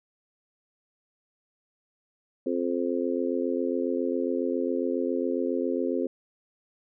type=harmonic tone; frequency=87.31 Hz; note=F2; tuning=in tune; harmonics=3 / 4 / 5 / 6; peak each=-29 / -30 / -31 / -32 dBFS; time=2.46-6.07 s; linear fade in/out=5 ms; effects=none

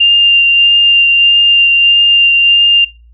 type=tone with vibrato; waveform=sine; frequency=2794 Hz; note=F7; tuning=in tune; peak=-4 dBFS; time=0-2.85 s; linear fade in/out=10 ms; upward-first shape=triangle; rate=1.6 Hz; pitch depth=11 cents each way; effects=noise-tail reverb RT60 0.3 s tail -22 dB re dry + added 58 Hz sine -38 dBFS peak until 3.13 s

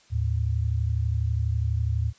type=tone pair together; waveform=sine; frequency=77.6 / 109.74 Hz; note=D#2 / A2; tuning=-4 / -4 cents; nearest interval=tritone; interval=600 cents; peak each=-25 dBFS; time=0.1-2.13 s; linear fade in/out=50 ms; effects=white hiss -58 dBFS RMS until 2.18 s + resampled to 16000 Hz

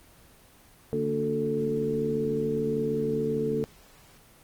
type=harmonic tone with a mistuned harmonic; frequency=73.42 Hz; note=D2; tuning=in tune; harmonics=2 / 3 / 4 / 5 / 6; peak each=-34 / -31 / -35 / -38 / -27 dBFS; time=0.93-3.64 s; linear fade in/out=0 ms; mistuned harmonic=3; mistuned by=+63 cents; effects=pink hiss -55 dBFS RMS until 4.43 s + Opus 24 kbps

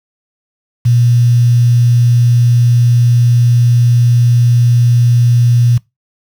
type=tone with quantisation; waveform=sine; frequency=120 Hz; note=B2; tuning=49 cents flat; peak=-6 dBFS; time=0.85-5.78 s; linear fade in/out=10 ms; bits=5; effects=noise-tail reverb RT60 0.2 s tail -22 dB re dry

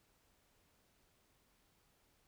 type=silence; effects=pink hiss -74 dBFS RMS until 2.27 s

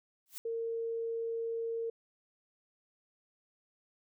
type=noise with exponential growth; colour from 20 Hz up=blue; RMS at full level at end=-39 dBFS; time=0.26-0.38 s; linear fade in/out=0 ms; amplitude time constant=25 ms
type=tone; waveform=sine; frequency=458.2 Hz; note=A#4; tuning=30 cents flat; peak=-33 dBFS; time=0.45-1.9 s; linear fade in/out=5 ms
effects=none

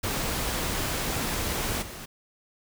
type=noise with level steps; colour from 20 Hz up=pink; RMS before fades=-29 / -40 dBFS; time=0.03-2.06 s; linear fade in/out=10 ms; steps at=1.81 s; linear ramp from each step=20 ms; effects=none

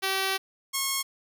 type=tone pair in turn; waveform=5% pulse; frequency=384.7 / 1086.2 Hz; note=G4 / C#6; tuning=-33 / -36 cents; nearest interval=octave + tritone; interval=1797 cents; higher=second; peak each=-14 dBFS; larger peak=neither; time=0.02-0.38 / 0.73-1.03 s; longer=first; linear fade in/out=20 ms; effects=none

